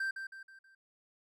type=tone with echo; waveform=triangle; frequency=1568 Hz; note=G6; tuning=in tune; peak=-30 dBFS; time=0-0.11 s; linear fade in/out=5 ms; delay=160 ms; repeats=4; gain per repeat=-7 dB; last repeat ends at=0.75 s; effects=none